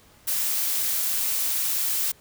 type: noise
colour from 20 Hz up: blue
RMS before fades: -25 dBFS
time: 0.27-2.12 s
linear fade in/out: 10 ms
effects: pink hiss -55 dBFS RMS until 2.2 s